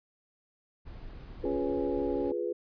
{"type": "noise", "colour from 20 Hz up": "brown", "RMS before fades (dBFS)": -44, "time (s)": [0.85, 2.32], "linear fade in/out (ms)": 20}
{"type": "chord", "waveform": "sine", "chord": "F diminished", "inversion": "none", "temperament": "equal", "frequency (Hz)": [349.2, 415.3, 493.9], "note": ["F4", "Ab4", "Cb5"], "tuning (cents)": [0, 0, 0], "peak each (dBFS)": -34, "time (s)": [1.43, 2.53], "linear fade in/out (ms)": 10}
{"type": "harmonic tone", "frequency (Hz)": 277.1, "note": "C#4", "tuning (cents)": -1, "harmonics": [1, 2, 3], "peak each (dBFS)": [-33, -39, -43], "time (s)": [1.45, 2.32], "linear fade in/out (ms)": 2}
{"effects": ["resampled to 11025 Hz"]}